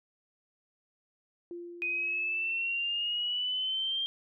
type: tone with exponential decay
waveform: sine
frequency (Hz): 346.5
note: F4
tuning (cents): -14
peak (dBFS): -37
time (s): 1.51-3.26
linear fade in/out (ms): 1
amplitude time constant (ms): 380
type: exponential sweep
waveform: sine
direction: up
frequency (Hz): 2489 to 3194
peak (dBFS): -29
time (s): 1.82-4.06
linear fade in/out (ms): 0
effects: none